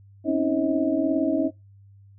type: tone cluster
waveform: sine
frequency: 260.6 / 277.8 / 320 / 540 / 637 Hz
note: C4 / C#4 / D#4 / C#5 / D#5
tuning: -7 / +4 / +49 / -45 / +41 cents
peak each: -30 / -24 / -24 / -33 / -27 dBFS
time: 0.24-1.51 s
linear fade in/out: 50 ms
effects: noise-tail reverb RT60 0.2 s tail -20 dB re dry + added 99 Hz sine -48 dBFS peak until 2.18 s